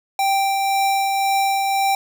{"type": "tone with tremolo", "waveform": "square", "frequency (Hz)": 784, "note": "G5", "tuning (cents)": 0, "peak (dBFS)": -16, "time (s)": [0.19, 1.95], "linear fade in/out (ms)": 2, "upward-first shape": "triangle", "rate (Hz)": 1.9, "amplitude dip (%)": 30, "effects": []}